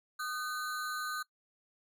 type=ring-modulated tone; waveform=square; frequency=1373 Hz; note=F6; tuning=30 cents flat; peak=-33 dBFS; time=0.19-1.23 s; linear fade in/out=10 ms; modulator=141 Hz; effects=noise-tail reverb RT60 0.1 s tail -21 dB re dry